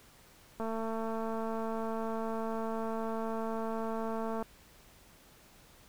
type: click train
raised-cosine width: 1 ms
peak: -24 dBFS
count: 858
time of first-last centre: 0.6-4.426 s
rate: 224 Hz
effects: pink hiss -59 dBFS RMS until 5.88 s